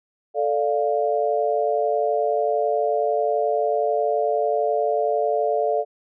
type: chord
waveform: sine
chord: D minor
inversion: second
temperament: equal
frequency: 440 / 587.3 / 698.5 Hz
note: A4 / D5 / F5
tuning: 0 / 0 / 0 cents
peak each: -23 dBFS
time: 0.34-5.85 s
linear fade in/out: 50 ms
effects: none